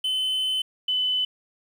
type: tone pair in turn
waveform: triangle / sine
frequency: 3044 / 3013 Hz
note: F#7 / F#7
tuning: +48 / +31 cents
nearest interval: unison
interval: 17 cents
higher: first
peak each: -21 dBFS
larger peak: neither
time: 0.04-0.62 / 0.88-1.25 s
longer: first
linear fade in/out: 5 ms
effects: 9-bit